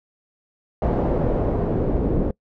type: noise with low-pass filter sweep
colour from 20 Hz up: pink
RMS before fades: -21 dBFS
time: 0.82-2.31 s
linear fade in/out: 2 ms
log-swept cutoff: 630 to 400 Hz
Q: 1.5
effects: noise-tail reverb RT60 0.1 s tail -24 dB re dry